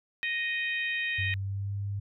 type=harmonic tone; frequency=622.3 Hz; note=D#5; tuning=in tune; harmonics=3 / 4 / 5 / 6; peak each=-31 / -32 / -40 / -41 dBFS; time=0.23-1.34 s; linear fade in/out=0 ms
type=tone with pitch glide; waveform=sine; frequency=97 to 100.3 Hz; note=G2 to G2; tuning=-18 to +40 cents; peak=-30 dBFS; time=1.18-2 s; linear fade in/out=10 ms; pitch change=+58 cents; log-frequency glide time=1.35-1.74 s
effects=none